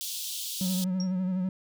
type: high-pass noise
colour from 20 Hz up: pink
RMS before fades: -35 dBFS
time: 0.01-0.84 s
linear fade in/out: 0 ms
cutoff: 3100 Hz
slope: 48 dB/octave
type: tone with vibrato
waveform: triangle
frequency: 185 Hz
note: F#3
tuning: in tune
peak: -24 dBFS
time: 0.61-1.49 s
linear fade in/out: 2 ms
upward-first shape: sine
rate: 12 Hz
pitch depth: 43 cents each way
type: tone with exponential decay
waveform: sine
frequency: 5588 Hz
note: F8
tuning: in tune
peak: -32 dBFS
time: 1-1.12 s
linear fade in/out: 2 ms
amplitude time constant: 26 ms
effects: none